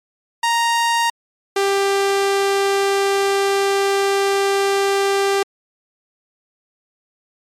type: tone pair in turn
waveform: sawtooth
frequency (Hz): 932.3 / 395.1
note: A#5 / G4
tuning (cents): 0 / +14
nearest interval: octave + minor third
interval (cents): 1486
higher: first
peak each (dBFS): -11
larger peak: neither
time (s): 0.43-1.1 / 1.56-5.43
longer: second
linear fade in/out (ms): 5
effects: low-pass 10000 Hz 12 dB/octave + MP3 96 kbps